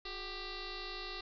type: tone with frequency modulation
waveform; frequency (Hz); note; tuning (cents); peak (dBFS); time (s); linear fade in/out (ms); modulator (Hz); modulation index
sine; 1971; B6; -4; -40; 0.05-1.21; 5; 389; 6.7
effects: none